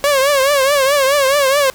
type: tone with vibrato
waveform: sawtooth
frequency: 554.4 Hz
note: C#5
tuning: in tune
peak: -7 dBFS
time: 0.04-1.7 s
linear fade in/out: 0 ms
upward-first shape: triangle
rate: 4.7 Hz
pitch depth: 120 cents each way
effects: pink hiss -41 dBFS RMS until 1.74 s